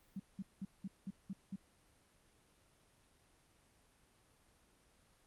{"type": "tone bursts", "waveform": "sine", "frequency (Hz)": 193.1, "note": "G3", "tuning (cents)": -26, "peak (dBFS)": -40, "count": 7, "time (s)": [0.16, 1.559], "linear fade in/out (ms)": 5, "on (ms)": 37, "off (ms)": 190, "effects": ["pink hiss -70 dBFS RMS until 5.26 s", "Opus 32 kbps"]}